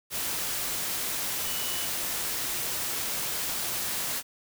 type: tone in noise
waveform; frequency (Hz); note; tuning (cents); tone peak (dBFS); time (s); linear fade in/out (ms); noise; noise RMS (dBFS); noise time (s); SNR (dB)
sine; 2956; F#7; -2; -38; 1.43-1.89; 50; white; -31; 0.1-4.23; -10
effects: none